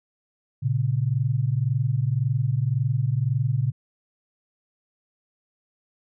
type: tone pair together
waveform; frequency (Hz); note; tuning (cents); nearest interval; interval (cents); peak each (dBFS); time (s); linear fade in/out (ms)
sine; 115.54 / 137.4; A#2 / C#3; -15 / -15; minor third; 300; -23; 0.62-3.72; 20
effects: none